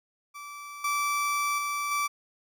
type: tone with level steps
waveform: 30% pulse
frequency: 1161 Hz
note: D6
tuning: 20 cents flat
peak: -37 / -23 / -26 / -23 dBFS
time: 0.34-2.08 s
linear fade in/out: 20 ms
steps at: 0.84 / 1.58 / 1.91 s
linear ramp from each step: 5 ms
effects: none